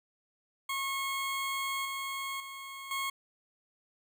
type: tone with level steps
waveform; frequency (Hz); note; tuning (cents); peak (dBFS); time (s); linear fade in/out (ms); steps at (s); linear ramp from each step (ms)
20% pulse; 1089; C#6; -31; -27 / -30 / -37 / -27; 0.69-3.1; 5; 1.85 / 2.4 / 2.91; 2
effects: none